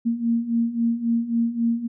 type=beating tone pair; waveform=sine; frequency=230 / 233.7 Hz; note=A#3 / A#3; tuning=-23 / +5 cents; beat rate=3.7 Hz; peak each=-25 / -21 dBFS; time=0.05-1.88 s; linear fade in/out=20 ms; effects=none